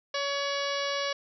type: harmonic tone with a mistuned harmonic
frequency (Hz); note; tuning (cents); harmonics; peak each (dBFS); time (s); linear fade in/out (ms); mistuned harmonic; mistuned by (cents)
563; C#5; +27; 1 / 2 / 3 / 4 / 5 / 6 / 7 / 8 / 9 / 10; -32 / -35 / -37 / -38 / -39 / -40 / -40 / -41 / -42 / -42; 0.14-1.13; 5; 5; +41
effects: none